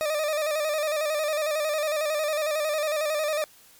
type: tone with vibrato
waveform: 40% pulse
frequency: 609 Hz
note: D#5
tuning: 37 cents flat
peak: -23 dBFS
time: 0.01-3.44 s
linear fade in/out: 0 ms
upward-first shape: square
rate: 11 Hz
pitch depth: 51 cents each way
effects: white hiss -54 dBFS RMS until 3.79 s + MP3 96 kbps